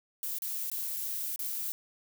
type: noise with dropouts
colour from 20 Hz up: violet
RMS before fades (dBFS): -35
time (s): 0.23-1.72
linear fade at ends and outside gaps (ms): 0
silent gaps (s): 0.386-0.421 / 0.7-0.716 / 0.963-0.967 / 1.36-1.392
effects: none